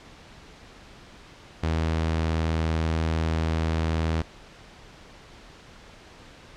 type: tone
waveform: sawtooth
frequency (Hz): 80.6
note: E2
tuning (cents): -38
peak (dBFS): -19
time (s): 1.63-4.22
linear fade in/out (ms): 5
effects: pink hiss -48 dBFS RMS until 6.56 s + low-pass 5000 Hz 12 dB/octave